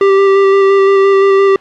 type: tone with vibrato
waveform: square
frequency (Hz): 392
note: G4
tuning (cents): 0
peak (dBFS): -6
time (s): 0.01-1.56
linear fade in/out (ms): 2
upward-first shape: square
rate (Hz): 5.8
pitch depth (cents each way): 11
effects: white hiss -38 dBFS RMS until 1.6 s + low-pass 2000 Hz 12 dB/octave